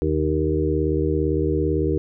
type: harmonic tone with a mistuned harmonic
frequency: 77.78 Hz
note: D#2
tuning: in tune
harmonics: 1 / 2 / 4 / 5 / 6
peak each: -24 / -27 / -24 / -24 / -26 dBFS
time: 0.02-1.98 s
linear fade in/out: 0 ms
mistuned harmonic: 1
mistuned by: +20 cents
effects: none